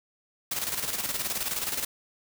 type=noise with tremolo; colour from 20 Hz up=white; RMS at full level=-29 dBFS; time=0.51-1.85 s; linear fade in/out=5 ms; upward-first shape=square; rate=19 Hz; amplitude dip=55%; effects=none